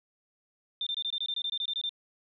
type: tone bursts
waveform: sine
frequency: 3590 Hz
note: A7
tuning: 34 cents sharp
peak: -29 dBFS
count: 14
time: 0.81-1.893 s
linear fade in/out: 2 ms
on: 56 ms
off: 23 ms
effects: none